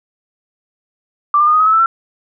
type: tone with pitch steps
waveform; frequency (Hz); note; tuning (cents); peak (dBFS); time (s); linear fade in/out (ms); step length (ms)
sine; 1174.7 / 1198 / 1221.8 / 1246 / 1270.7 / 1295.9 / 1321.6 / 1347.8; D6 / D6 / D#6 / D#6 / D#6 / E6 / E6 / E6; 0 / +34 / -32 / +2 / +36 / -30 / +4 / +38; -8; 1.34-1.86; 2; 65
effects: none